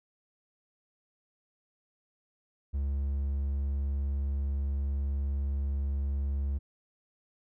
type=tone; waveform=triangle; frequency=69.6 Hz; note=C#2; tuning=8 cents sharp; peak=-26 dBFS; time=2.73-6.59 s; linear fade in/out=20 ms; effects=none